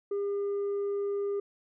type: tone with tanh clipping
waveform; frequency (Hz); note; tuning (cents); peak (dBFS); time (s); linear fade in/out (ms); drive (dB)
sine; 402.8; G4; +47; -29; 0.11-1.4; 5; 2
effects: none